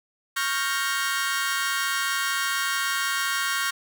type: chord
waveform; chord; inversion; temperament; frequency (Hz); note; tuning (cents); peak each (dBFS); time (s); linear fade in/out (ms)
sawtooth; G half-diminished seventh; second; equal with one note detuned; 1103.6 / 1396.9 / 1568 / 1864.7; Db6 / F6 / G6 / Bb6; -8 / 0 / 0 / 0; -26; 0.36-3.71; 10
effects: none